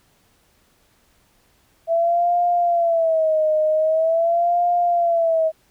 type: tone with vibrato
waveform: sine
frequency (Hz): 659.3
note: E5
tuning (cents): 0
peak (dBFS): -15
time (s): 1.87-5.52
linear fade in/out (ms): 50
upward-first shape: sine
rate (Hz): 0.44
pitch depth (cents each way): 110
effects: pink hiss -60 dBFS RMS until 5.7 s